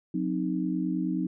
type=chord; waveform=sine; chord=C diminished; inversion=second; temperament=equal with one note detuned; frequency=181.29 / 261.6 / 311.1 Hz; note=Gb3 / C4 / Eb4; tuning=-35 / 0 / 0 cents; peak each=-30 / -31 / -30 dBFS; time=0.14-1.27 s; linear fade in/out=5 ms; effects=none